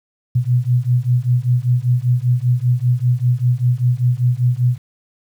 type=beating tone pair; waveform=sine; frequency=121.1 / 126.2 Hz; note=B2 / B2; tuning=-34 / +38 cents; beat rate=5.1 Hz; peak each=-16 dBFS; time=0.35-4.78 s; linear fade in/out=10 ms; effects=8-bit